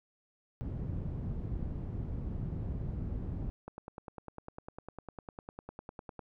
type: low-pass noise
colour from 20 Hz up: white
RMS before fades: -37 dBFS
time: 0.61-3.5 s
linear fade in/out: 0 ms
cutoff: 130 Hz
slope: 12 dB/octave
type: click train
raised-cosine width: 1 ms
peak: -29 dBFS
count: 26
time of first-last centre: 3.68-6.193 s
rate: 9.95 Hz
effects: none